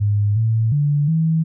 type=tone with pitch steps; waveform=sine; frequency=103.1 / 112 / 145.6 / 161.3 Hz; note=G#2 / A2 / D3 / E3; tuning=-12 / +31 / -15 / -37 cents; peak=-14 dBFS; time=0-1.44 s; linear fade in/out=20 ms; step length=360 ms; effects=none